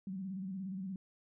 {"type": "tone with vibrato", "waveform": "sine", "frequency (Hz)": 190, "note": "F#3", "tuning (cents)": 46, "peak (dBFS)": -38, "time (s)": [0.07, 0.96], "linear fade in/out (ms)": 2, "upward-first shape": "square", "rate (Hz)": 17, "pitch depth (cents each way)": 65, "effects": []}